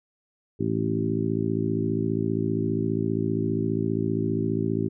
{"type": "harmonic tone with a mistuned harmonic", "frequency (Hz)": 55, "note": "A1", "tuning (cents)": 0, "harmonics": [2, 3, 4, 5, 6, 7], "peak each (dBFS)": [-30, -30, -30, -30, -30, -30], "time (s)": [0.59, 4.89], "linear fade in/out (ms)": 20, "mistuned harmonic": 2, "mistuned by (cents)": -19, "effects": []}